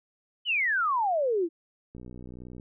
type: exponential sweep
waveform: sine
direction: down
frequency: 3076 to 317.3 Hz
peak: -23 dBFS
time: 0.45-1.49 s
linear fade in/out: 50 ms
type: click train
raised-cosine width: 3 ms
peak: -31 dBFS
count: 41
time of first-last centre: 1.95-2.598 s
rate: 61.7 Hz
effects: none